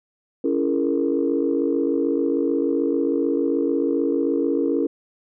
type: chord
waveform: sine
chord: A# half-diminished seventh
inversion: first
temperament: just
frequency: 279.7 / 335.6 / 419.5 / 466.2 Hz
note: C#4 / E4 / G#4 / A#4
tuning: +16 / +31 / +17 / 0 cents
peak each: -22 / -23 / -26 / -24 dBFS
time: 0.44-4.87 s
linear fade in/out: 5 ms
effects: tanh soft clip ceiling -9 dBFS